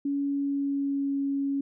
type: tone with pitch glide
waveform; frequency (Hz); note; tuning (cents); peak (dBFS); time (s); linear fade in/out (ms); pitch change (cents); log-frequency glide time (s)
sine; 281.5 to 277.6; C#4 to C#4; +27 to +3; -25; 0.05-1.61; 5; -24; 0.21-1.18
effects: none